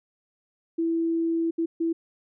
sine tone bursts at uneven times, 330.7 Hz, E4, 6 cents sharp, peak -22 dBFS, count 3, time 0.78-1.51 / 1.58-1.66 / 1.8-1.93 s, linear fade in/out 10 ms, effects none

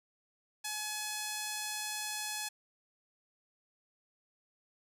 5% pulse tone, 849 Hz, G#5, 38 cents sharp, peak -24 dBFS, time 0.64-2.49 s, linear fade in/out 10 ms, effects none

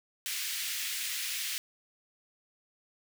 pink high-pass noise, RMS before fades -35 dBFS, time 0.26-1.58 s, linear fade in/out 0 ms, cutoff 2000 Hz, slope 24 dB/octave, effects none

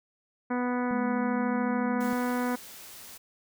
harmonic tone, 246.9 Hz, B3, in tune, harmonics 1 / 2 / 3 / 4 / 5 / 6 / 7 / 8 / 9, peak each -28 / -34 / -37 / -36 / -41 / -39 / -45 / -46 / -48 dBFS, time 0.5-2.56 s, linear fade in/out 10 ms
sine tone, 213.1 Hz, G#3, 45 cents sharp, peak -31 dBFS, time 0.91-2.13 s, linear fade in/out 0 ms
white noise, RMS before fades -46 dBFS, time 2-3.18 s, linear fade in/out 10 ms
effects none

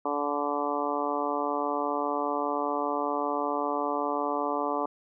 harmonic tone, 145.1 Hz, D3, 21 cents flat, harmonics 2 / 3 / 4 / 5 / 6 / 7 / 8, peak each -34 / -34 / -34 / -34 / -34 / -34 / -34 dBFS, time 0.05-4.86 s, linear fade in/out 5 ms, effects none

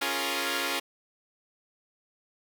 5% pulse chord, Bb minor seventh, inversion first, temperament equal, 277.2 / 349.2 / 415.3 / 466.2 Hz, Db4 / F4 / Ab4 / Bb4, 0 / 0 / 0 / 0 cents, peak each -21 / -21 / -24 / -23 dBFS, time 0.01-0.8 s, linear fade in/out 10 ms, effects none

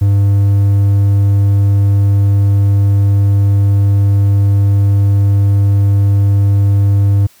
triangle tone, 100 Hz, G2, 35 cents sharp, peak -5 dBFS, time 0.01-7.27 s, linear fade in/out 10 ms, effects white hiss -47 dBFS RMS until 7.4 s

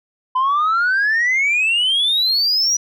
sine exponential sweep, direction up, 1006 to 5890 Hz, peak -12 dBFS, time 0.35-2.77 s, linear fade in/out 10 ms, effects tanh soft clip ceiling -12 dBFS

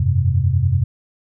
sine chord, F suspended second, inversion none, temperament equal with one note detuned, 87.31 / 98 / 129.53 Hz, F2 / G2 / C3, 0 / 0 / -17 cents, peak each -18 dBFS, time 0-0.84 s, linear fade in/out 5 ms, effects none

